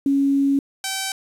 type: tone pair in turn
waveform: sine / 5% pulse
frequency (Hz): 277.2 / 771.5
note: C#4 / G5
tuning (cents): 0 / -28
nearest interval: octave + tritone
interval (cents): 1772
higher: second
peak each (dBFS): -15 / -12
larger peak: second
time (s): 0.06-0.59 / 0.84-1.12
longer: first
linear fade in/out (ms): 2
effects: resampled to 32000 Hz + 8-bit